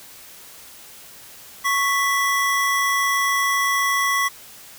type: tone pair together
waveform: square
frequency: 1108.7 / 1980.8 Hz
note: C#6 / B6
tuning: 0 / +5 cents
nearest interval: minor seventh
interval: 1005 cents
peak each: -21 / -22 dBFS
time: 1.64-4.29 s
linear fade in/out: 20 ms
effects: white hiss -43 dBFS RMS until 4.78 s